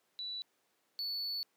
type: tone pair in turn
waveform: sine / triangle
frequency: 3951 / 4450 Hz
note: B7 / C#8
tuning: 0 / +6 cents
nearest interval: major second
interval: 206 cents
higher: second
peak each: -38 / -34 dBFS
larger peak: second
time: 0.19-0.42 / 0.99-1.43 s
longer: second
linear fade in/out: 0 ms
effects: pink hiss -75 dBFS RMS until 1.56 s + high-pass 300 Hz 12 dB/octave